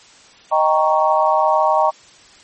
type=chord; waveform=sine; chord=Eb dominant seventh; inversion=none; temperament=equal; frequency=622.3 / 784 / 932.3 / 1108.7 Hz; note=Eb5 / G5 / Bb5 / Db6; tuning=0 / 0 / 0 / 0 cents; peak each=-17 / -18 / -17 / -19 dBFS; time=0.51-1.91 s; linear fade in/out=20 ms; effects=white hiss -46 dBFS RMS until 2.43 s + MP3 32 kbps